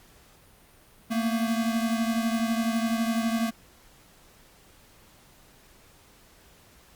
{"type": "beating tone pair", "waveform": "square", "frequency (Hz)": [225.6, 237.6], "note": ["A3", "A#3"], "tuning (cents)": [44, 33], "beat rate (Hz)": 12, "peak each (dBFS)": [-26, -31], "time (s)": [1.1, 3.51], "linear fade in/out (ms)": 20, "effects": ["pink hiss -56 dBFS RMS until 6.95 s", "Opus 48 kbps"]}